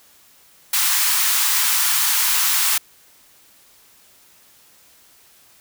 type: high-pass noise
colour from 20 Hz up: white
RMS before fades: -18 dBFS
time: 0.73-2.78 s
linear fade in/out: 5 ms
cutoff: 860 Hz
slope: 48 dB/octave
effects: white hiss -52 dBFS RMS until 5.6 s